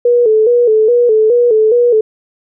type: tone with vibrato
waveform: sine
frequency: 458.2 Hz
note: A#4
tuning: 30 cents flat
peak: -6 dBFS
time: 0.05-2.01 s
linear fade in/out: 5 ms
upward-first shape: square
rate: 2.4 Hz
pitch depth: 90 cents each way
effects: none